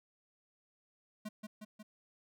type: tone with echo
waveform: square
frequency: 213.3 Hz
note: G#3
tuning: 46 cents sharp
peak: -40 dBFS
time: 1.25-1.29 s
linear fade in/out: 10 ms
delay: 180 ms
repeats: 3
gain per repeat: -3 dB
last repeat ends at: 1.83 s
effects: none